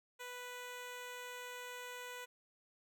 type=tone; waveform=10% pulse; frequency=493.9 Hz; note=B4; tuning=in tune; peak=-37 dBFS; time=0.19-2.26 s; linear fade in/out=20 ms; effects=none